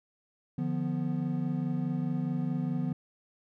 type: chord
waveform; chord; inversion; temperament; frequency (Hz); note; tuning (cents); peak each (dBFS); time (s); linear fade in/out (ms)
triangle; B diminished; first; equal with one note detuned; 149.83 / 174.61 / 246.9; D3 / F3 / B3; +35 / 0 / 0; -31; 0.58-2.93; 5
effects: none